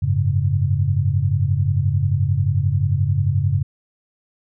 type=chord; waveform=sine; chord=F# suspended second; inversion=none; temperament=equal; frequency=92.5 / 103.83 / 138.59 Hz; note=F#2 / G#2 / C#3; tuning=0 / 0 / 0 cents; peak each=-20 dBFS; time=0.02-3.63 s; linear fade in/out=10 ms; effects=none